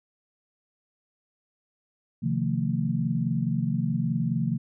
sine chord, F dominant seventh, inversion second, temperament equal with one note detuned, 130.81 / 155.56 / 174.61 / 225.1 Hz, C3 / Eb3 / F3 / A3, 0 / 0 / 0 / +40 cents, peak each -29 dBFS, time 2.22-4.58 s, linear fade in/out 20 ms, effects none

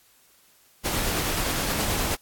pink noise with tremolo, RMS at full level -25 dBFS, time 0.84-2.16 s, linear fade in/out 20 ms, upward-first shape triangle, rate 9.5 Hz, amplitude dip 25%, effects white hiss -59 dBFS RMS until 2.21 s + AAC 64 kbps

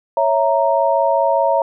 sine chord, A# diminished, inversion first, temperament equal, 554.4 / 659.3 / 932.3 Hz, C#5 / E5 / A#5, 0 / 0 / 0 cents, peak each -17 dBFS, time 0.17-1.62 s, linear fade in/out 2 ms, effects none

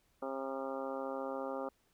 harmonic tone with a mistuned harmonic, 134.3 Hz, C3, 46 cents sharp, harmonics 2 / 3 / 4 / 5 / 6 / 7 / 8 / 9 / 10, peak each -44 / -45 / -40 / -49 / -46 / -49 / -55 / -47 / -53 dBFS, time 0.22-1.69 s, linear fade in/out 5 ms, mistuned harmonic 10, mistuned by +42 cents, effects pink hiss -74 dBFS RMS until 1.93 s

